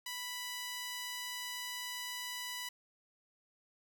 sawtooth tone with high-pass filter, 987.8 Hz, B5, in tune, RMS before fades -42 dBFS, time 0.06-2.69 s, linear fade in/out 5 ms, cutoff 2100 Hz, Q 0.82, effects 10-bit

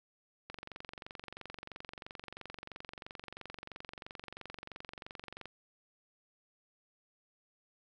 click train, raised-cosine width 0.3 ms, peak -28 dBFS, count 115, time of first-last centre 0.5-5.457 s, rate 23 Hz, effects none

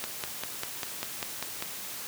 click train, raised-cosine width 0.2 ms, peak -14 dBFS, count 9, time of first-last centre 0.04-1.624 s, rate 5.05 Hz, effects white hiss -39 dBFS RMS until 2.07 s + high-pass 80 Hz 12 dB/octave

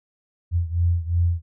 sine beating tone pair, 85.1 / 87.9 Hz, F2 / F2, -44 / +12 cents, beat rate 2.8 Hz, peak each -20 / -23 dBFS, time 0.51-1.42 s, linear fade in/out 50 ms, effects none

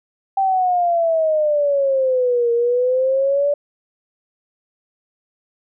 sine exponential two-way sweep, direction down then up, 784 to 466.9 to 582 Hz, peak -14 dBFS, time 0.37-3.54 s, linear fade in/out 5 ms, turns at 2.52 s, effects none

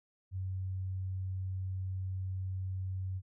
sine tone, 94 Hz, F#2, 28 cents sharp, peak -34 dBFS, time 0.31-3.22 s, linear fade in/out 50 ms, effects none

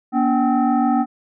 sine tone with frequency modulation, 239 Hz, A#3, 43 cents sharp, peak -14 dBFS, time 0.12-1.06 s, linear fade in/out 50 ms, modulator 525 Hz, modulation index 1.3, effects none

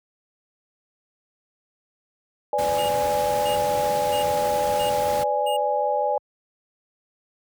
sine chord, G# diminished, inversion first, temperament equal with one note detuned, 502.2 / 587.3 / 830.6 Hz, B4 / D5 / G#5, +29 / 0 / 0 cents, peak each -27 / -24 / -23 dBFS, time 2.53-6.18 s, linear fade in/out 2 ms
pink noise, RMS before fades -32 dBFS, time 2.58-5.24 s, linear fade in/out 10 ms
square tone bursts, 2847 Hz, F7, 33 cents sharp, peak -31 dBFS, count 5, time 2.78-5.57 s, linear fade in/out 10 ms, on 110 ms, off 560 ms
effects high-pass 80 Hz 12 dB/octave

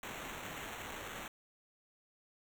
violet noise with sample-and-hold, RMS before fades -45 dBFS, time 0.03-1.28 s, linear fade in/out 2 ms, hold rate 4900 Hz, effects none

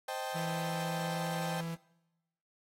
35% pulse chord, A half-diminished seventh, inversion first, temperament equal, 523.3 / 622.3 / 784 / 880 Hz, C5 / Eb5 / G5 / A5, 0 / 0 / 0 / 0 cents, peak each -40 / -41 / -37 / -42 dBFS, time 0.08-1.61 s, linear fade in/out 5 ms
45% pulse tone with pitch glide, 164.81 to 166.05 Hz, E3 to E3, 0 to +13 cents, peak -36 dBFS, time 0.34-1.76 s, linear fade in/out 20 ms, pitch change +13 cents, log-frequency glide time 0.65-1.17 s
effects noise-tail reverb RT60 1.0 s tail -23 dB re dry + AAC 48 kbps

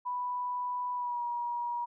sine tone with pitch glide, 987.8 to 956.9 Hz, B5 to A#5, 0 to +45 cents, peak -31 dBFS, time 0.05-1.86 s, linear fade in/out 20 ms, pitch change -55 cents, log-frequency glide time 0.94-1.23 s, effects none

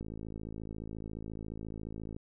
click train, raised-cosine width 3 ms, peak -29 dBFS, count 118, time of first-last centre 0.01-2.165 s, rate 54.3 Hz, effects none

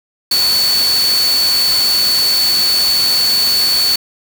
sine tone in noise, 4453 Hz, C#8, 7 cents sharp, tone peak -11 dBFS, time 0.31-3.96 s, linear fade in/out 5 ms, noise white, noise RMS -20 dBFS, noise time 0.31-3.96 s, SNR +6 dB, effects none

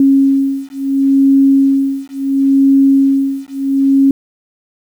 sine beating tone pair, 272.6 / 273.32 Hz, C#4 / C#4, -29 / -24 cents, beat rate 0.72 Hz, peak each -11 dBFS, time 0-4.11 s, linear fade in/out 2 ms, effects 7-bit

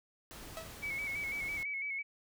pink noise, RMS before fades -49 dBFS, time 0.31-1.63 s, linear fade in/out 0 ms
sawtooth tone with exponential decay, 649 Hz, E5, 27 cents flat, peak -34 dBFS, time 0.57-0.78 s, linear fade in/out 0 ms, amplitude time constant 44 ms
sine tone with vibrato, 2235 Hz, C#7, 14 cents sharp, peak -35 dBFS, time 0.82-2.03 s, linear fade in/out 20 ms, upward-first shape square, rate 6 Hz, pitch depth 41 cents each way
effects none

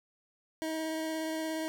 25% pulse tone with vibrato, 318 Hz, D#4, 38 cents sharp, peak -29 dBFS, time 0.62-1.68 s, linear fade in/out 0 ms, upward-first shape sine, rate 17 Hz, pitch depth 11 cents each way, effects none

